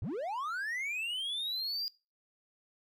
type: linear sweep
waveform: triangle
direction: up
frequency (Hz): 73.42 to 4865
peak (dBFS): -32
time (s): 0.02-1.88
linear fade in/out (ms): 0
effects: noise-tail reverb RT60 0.3 s tail -22 dB re dry